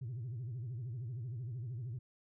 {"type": "tone with vibrato", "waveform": "sine", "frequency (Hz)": 120.4, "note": "B2", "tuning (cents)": -44, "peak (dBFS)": -37, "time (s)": [0.01, 1.99], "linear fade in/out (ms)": 10, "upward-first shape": "sine", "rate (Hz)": 13, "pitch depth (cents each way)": 190, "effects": ["tanh soft clip ceiling -37 dBFS"]}